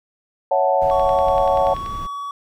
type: chord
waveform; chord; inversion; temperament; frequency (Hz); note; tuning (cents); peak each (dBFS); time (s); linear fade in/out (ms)
sine; F# minor seventh; second; equal; 554.4 / 659.3 / 740 / 880; C#5 / E5 / F#5 / A5; 0 / 0 / 0 / 0; -18 / -23 / -19 / -21; 0.51-1.74; 5
type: noise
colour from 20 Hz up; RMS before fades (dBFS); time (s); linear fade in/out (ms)
brown; -32; 0.81-2.07; 10
type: click train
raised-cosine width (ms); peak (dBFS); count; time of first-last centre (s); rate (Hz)
0.3; -19; 11; 0.9-1.862; 10.4
type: tone with pitch glide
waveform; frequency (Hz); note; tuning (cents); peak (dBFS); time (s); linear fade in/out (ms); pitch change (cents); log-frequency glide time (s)
triangle; 1116 to 1132.9; C#6 to C#6; +11 to +37; -24; 0.91-2.31; 2; +26; 1.82-1.91
effects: none